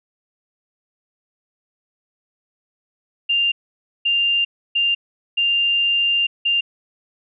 sine tone bursts at uneven times, 2794 Hz, F7, in tune, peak -15 dBFS, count 5, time 3.29-3.52 / 4.05-4.45 / 4.75-4.95 / 5.37-6.27 / 6.45-6.61 s, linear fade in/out 10 ms, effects none

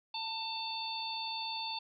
harmonic tone, 893 Hz, A5, 25 cents sharp, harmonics 1 / 3 / 4 / 5, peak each -40 / -45 / -42 / -40 dBFS, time 0.14-1.79 s, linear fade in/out 5 ms, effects none

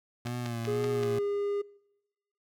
25% pulse tone with vibrato, 118.9 Hz, A#2, 35 cents sharp, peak -29 dBFS, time 0.25-1.19 s, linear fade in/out 5 ms, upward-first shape sine, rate 2 Hz, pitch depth 53 cents each way
click train, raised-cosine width 0.2 ms, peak -20 dBFS, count 5, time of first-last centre 0.27-1.033 s, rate 5.24 Hz
triangle tone with pitch glide, 415.3 to 406 Hz, G#4 to G#4, 0 to -39 cents, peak -26 dBFS, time 0.67-1.62 s, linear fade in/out 10 ms, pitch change -39 cents, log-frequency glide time 0.79-1.23 s
effects noise-tail reverb RT60 0.9 s tail -24 dB re dry

